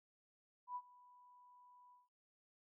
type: tone with ADSR envelope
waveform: sine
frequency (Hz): 987.8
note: B5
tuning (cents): 0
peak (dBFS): -40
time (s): 0.67-2.09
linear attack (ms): 87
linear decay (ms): 55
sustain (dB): -22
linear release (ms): 170
effects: none